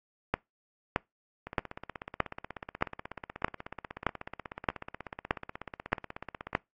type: two click trains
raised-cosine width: 0.5 ms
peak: -10 / -24 dBFS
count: 11 / 84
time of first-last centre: 0.34-6.551 / 1.47-6.531 s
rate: 1.61 / 16.4 Hz
effects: noise-tail reverb RT60 0.2 s tail -25 dB re dry + AAC 32 kbps